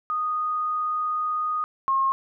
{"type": "tone pair in turn", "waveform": "sine", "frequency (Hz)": [1238, 1075.6], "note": ["D#6", "C6"], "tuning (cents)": [-9, 47], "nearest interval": "major second", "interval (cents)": 244, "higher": "first", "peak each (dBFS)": [-23, -19], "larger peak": "second", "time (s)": [[0.1, 1.64], [1.88, 2.12]], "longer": "first", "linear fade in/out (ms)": 0, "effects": []}